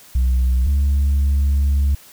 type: tone pair in turn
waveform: sine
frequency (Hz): 63 / 70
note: B1 / C#2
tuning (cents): +35 / +18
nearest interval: major second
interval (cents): 183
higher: second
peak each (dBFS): -11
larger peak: neither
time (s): 0.15-0.67 / 0.67-1.95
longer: second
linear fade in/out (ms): 5
effects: tanh soft clip ceiling -12 dBFS + white hiss -45 dBFS RMS until 2.12 s